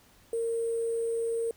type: tone with sample-and-hold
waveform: sine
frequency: 460.3 Hz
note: A#4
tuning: 22 cents flat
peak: -27 dBFS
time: 0.33-1.51 s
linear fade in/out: 2 ms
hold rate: 8820 Hz
effects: pink hiss -60 dBFS RMS until 1.56 s